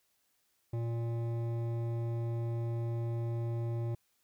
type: tone with hard clipping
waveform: triangle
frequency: 116.54 Hz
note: A#2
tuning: in tune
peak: -34 dBFS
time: 0.73-3.95 s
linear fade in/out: 5 ms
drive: 16 dB
effects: white hiss -75 dBFS RMS until 4.23 s